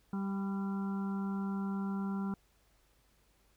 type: harmonic tone with a mistuned harmonic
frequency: 196 Hz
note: G3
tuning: in tune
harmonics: 1 / 2 / 4 / 5 / 6 / 7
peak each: -33 / -47 / -50 / -49 / -56 / -49 dBFS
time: 0.13-2.34 s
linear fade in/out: 2 ms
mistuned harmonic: 5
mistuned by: +26 cents
effects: added 50 Hz sine -70 dBFS peak until 3.56 s + pink hiss -71 dBFS RMS until 3.56 s